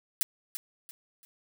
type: noise with echo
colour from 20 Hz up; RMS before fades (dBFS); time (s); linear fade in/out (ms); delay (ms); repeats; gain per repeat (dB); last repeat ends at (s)
blue; -26; 0.21-0.23; 0; 340; 3; -10; 1.25
effects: none